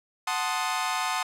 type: chord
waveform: sawtooth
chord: F# diminished seventh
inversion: none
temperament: equal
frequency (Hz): 740 / 880 / 1046.5 / 1244.5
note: F#5 / A5 / C6 / Eb6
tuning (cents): 0 / 0 / 0 / 0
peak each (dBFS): -28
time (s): 0.27-1.23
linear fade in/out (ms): 5
effects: low-pass 11000 Hz 12 dB/octave